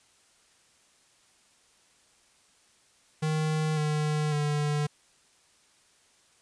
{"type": "tone with pitch steps", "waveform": "square", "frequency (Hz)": [155.56, 151.74, 148.02], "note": ["D#3", "D#3", "D3"], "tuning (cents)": [0, -43, 14], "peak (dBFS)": -26, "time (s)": [3.22, 4.87], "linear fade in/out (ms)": 10, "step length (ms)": 550, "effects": ["white hiss -63 dBFS RMS until 6.41 s", "resampled to 22050 Hz"]}